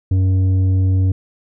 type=tone with tanh clipping; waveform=sine; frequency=94 Hz; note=F#2; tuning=28 cents sharp; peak=-13 dBFS; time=0.11-1.12 s; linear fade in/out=5 ms; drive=7 dB; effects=none